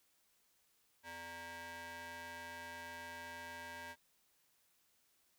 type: ring-modulated tone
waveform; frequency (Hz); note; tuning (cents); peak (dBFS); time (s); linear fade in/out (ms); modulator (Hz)
sawtooth; 339.2; E4; +50; -40; 1.03-3.96; 50; 1270
effects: white hiss -75 dBFS RMS until 5.38 s